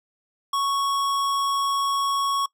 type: tone with hard clipping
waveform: sine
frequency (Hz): 1108.7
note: C#6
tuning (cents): 0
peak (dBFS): -23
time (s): 0.53-2.46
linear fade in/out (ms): 5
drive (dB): 17
effects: noise-tail reverb RT60 0.1 s tail -23 dB re dry